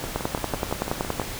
two click trains, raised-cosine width 1 ms, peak -9 / -15 dBFS, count 12 / 8, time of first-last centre 0.16-1.198 / 0.04-1.216 s, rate 10.6 / 5.95 Hz, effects pink hiss -34 dBFS RMS until 1.39 s

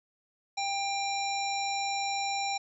harmonic tone, 794 Hz, G5, 22 cents sharp, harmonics 1 / 3 / 5 / 7 / 9, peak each -31 / -36 / -38 / -39 / -41 dBFS, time 0.57-2.58 s, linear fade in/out 10 ms, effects none

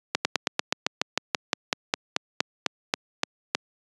slowing click train, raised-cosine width 0.2 ms, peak -3 dBFS, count 19, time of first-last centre 0.15-3.55 s, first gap 100 ms, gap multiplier 1.07, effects high-pass 200 Hz 12 dB/octave + resampled to 22050 Hz

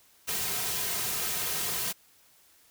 white noise with comb filter, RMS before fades -31 dBFS, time 0.27-1.93 s, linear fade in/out 20 ms, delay 3.5 ms, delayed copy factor -0.6, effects white hiss -61 dBFS RMS until 2.7 s

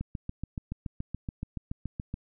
click train, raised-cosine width 5 ms, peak -21 dBFS, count 16, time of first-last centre 0.01-2.141 s, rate 7.04 Hz, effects none

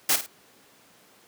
white noise with echo, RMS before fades -21 dBFS, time 0.09-0.16 s, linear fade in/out 5 ms, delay 52 ms, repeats 2, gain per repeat -10 dB, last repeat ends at 0.264 s, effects pink hiss -56 dBFS RMS until 1.27 s + high-pass 200 Hz 12 dB/octave

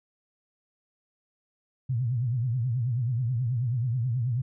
sine tone with vibrato, 121.7 Hz, B2, 25 cents flat, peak -24 dBFS, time 1.89-4.42 s, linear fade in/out 10 ms, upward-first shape triangle, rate 9.3 Hz, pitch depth 180 cents each way, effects none

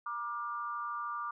sine tone with amplitude modulation, 1185 Hz, D6, 15 cents sharp, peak -31 dBFS, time 0.06-1.31 s, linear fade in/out 5 ms, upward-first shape sine, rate 233 Hz, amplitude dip 85%, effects none

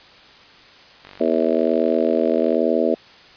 click train, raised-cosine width 0.3 ms, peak -24 dBFS, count 73, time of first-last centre 1.05-2.547 s, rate 48.1 Hz
harmonic tone, 81.1 Hz, E2, 28 cents flat, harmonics 3 / 4 / 5 / 6 / 7 / 8, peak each -23 / -23 / -23 / -23 / -23 / -23 dBFS, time 1.2-2.95 s, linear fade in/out 10 ms
effects white hiss -46 dBFS RMS until 3.36 s + resampled to 11025 Hz

